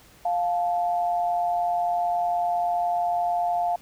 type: tone pair together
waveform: sine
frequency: 701.6 / 872 Hz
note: F5 / A5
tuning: +8 / -16 cents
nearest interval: major third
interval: 376 cents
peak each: -22 / -30 dBFS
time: 0.25-3.76 s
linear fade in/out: 5 ms
effects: pink hiss -53 dBFS RMS until 3.81 s